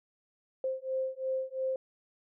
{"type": "beating tone pair", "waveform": "sine", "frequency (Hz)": [523, 525.9], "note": ["C5", "C5"], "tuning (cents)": [-1, 9], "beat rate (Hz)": 2.9, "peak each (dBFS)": [-34, -34], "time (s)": [0.64, 1.76], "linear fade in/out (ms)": 2, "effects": []}